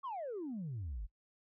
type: exponential sweep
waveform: sine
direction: down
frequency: 1149 to 43.65 Hz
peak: -37 dBFS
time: 0.03-1.07 s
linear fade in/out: 20 ms
effects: noise-tail reverb RT60 0.1 s tail -23 dB re dry + tanh soft clip ceiling -36 dBFS